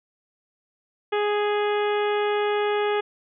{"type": "harmonic tone with a mistuned harmonic", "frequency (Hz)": 415.3, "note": "G#4", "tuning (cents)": 0, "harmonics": [1, 2, 3, 4, 5, 6, 7, 8], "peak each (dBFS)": [-22, -28, -32, -34, -36, -38, -39, -40], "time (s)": [1.12, 3.01], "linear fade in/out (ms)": 10, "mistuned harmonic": 8, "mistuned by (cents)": 18, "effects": []}